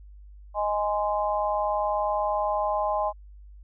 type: chord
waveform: sine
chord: Ab major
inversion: second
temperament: just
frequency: 623 / 830.6 / 1038.3 Hz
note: Eb5 / Ab5 / C6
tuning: +2 / 0 / -14 cents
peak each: -27 / -27 / -29 dBFS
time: 0.54-3.13 s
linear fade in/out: 50 ms
effects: added 50 Hz sine -44 dBFS peak until 3.63 s